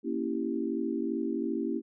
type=chord; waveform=sine; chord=A# diminished seventh; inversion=none; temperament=equal with one note detuned; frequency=234 / 277.2 / 329.6 / 392 Hz; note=A#3 / C#4 / E4 / G4; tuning=+7 / 0 / 0 / 0 cents; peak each=-34 / -34 / -33 / -36 dBFS; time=0.03-1.82 s; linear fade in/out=50 ms; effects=none